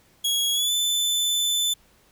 sawtooth tone with pitch glide, 3322 to 3518 Hz, G#7 to A7, 0 to -1 cents, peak -18 dBFS, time 0.24-1.74 s, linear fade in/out 10 ms, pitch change +99 cents, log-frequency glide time 0.53-0.73 s, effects pink hiss -59 dBFS RMS until 2.11 s

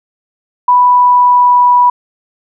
sine tone with pitch glide, 987.8 to 980.4 Hz, B5 to B5, 0 to -13 cents, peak -4 dBFS, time 0.68-1.9 s, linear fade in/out 5 ms, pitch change -13 cents, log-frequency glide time 0.84-1.74 s, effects none

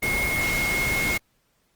sine tone in noise, 2159 Hz, C#7, 46 cents flat, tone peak -23 dBFS, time 0.02-1.18 s, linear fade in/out 10 ms, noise pink, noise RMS -28 dBFS, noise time 0.02-1.18 s, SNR +2 dB, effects pink hiss -68 dBFS RMS until 1.75 s + Opus 24 kbps

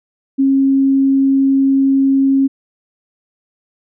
sine tone, 271.1 Hz, C#4, 38 cents flat, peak -9 dBFS, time 0.38-2.48 s, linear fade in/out 20 ms, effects none

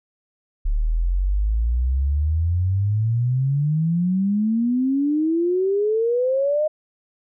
sine exponential sweep, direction up, 35.55 to 622.3 Hz, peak -17 dBFS, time 0.65-6.68 s, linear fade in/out 10 ms, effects none

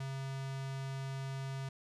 square tone with notch filter, 135 Hz, C#3, 45 cents flat, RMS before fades -40 dBFS, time 0-1.69 s, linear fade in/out 5 ms, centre 350 Hz, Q 1.6, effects low-pass 8000 Hz 12 dB/octave

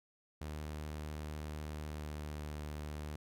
sawtooth tone with pitch glide, 76 to 75.08 Hz, D#2 to D2, -40 to +39 cents, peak -37 dBFS, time 0.41-3.16 s, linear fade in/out 5 ms, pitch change -21 cents, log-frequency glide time 1.81-2.23 s, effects none

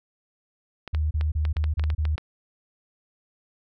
clicks, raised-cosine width 0.3 ms, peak -19 dBFS, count 11, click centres 0.877 / 0.948 / 1.211 / 1.452 / 1.568 / 1.641 / 1.796 / 1.839 / 1.902 / 2.053 / 2.18 s
sine tone bursts, 76.6 Hz, D#2, 27 cents flat, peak -21 dBFS, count 6, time 0.93-2.16 s, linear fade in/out 10 ms, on 180 ms, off 30 ms
effects none

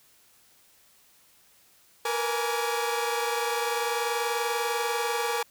sawtooth tone cluster, 467 / 487.3 / 834 / 1156 Hz, A#4 / B4 / G#5 / D6, +3 / -23 / +7 / -28 cents, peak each -26 / -31 / -27 / -30 dBFS, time 2.05-5.43 s, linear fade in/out 5 ms, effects white hiss -60 dBFS RMS until 5.5 s

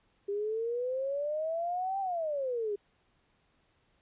sine exponential two-way sweep, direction up then down, 397.7 to 792 to 397.7 Hz, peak -30 dBFS, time 0.28-2.76 s, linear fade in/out 10 ms, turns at 2 s, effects pink hiss -71 dBFS RMS until 4.01 s + resampled to 8000 Hz

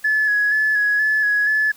sine tone with vibrato, 1700 Hz, G#6, 40 cents sharp, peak -14 dBFS, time 0.04-1.72 s, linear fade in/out 10 ms, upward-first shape square, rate 2.1 Hz, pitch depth 25 cents each way, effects tanh soft clip ceiling -10 dBFS + white hiss -48 dBFS RMS until 1.76 s

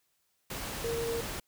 sine tone in noise, 463.3 Hz, A#4, 11 cents flat, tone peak -31 dBFS, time 0.84-1.21 s, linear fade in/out 5 ms, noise pink, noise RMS -38 dBFS, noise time 0.5-1.4 s, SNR +4 dB, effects white hiss -75 dBFS RMS until 1.47 s

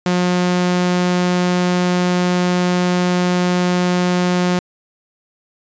sawtooth tone, 179.2 Hz, F3, 45 cents sharp, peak -10 dBFS, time 0.06-4.59 s, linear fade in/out 2 ms, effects resampled to 16000 Hz

